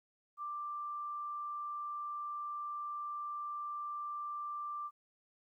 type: tone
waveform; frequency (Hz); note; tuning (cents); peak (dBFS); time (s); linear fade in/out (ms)
sine; 1180; D6; +8; -38; 0.37-4.91; 50
effects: 13-bit